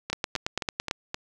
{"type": "two click trains", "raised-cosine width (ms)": 0.2, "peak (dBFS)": [-13, -9], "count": [5, 8], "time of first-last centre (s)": [[0.1, 1.144], [0.13, 0.911]], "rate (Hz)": [3.83, 8.96], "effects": []}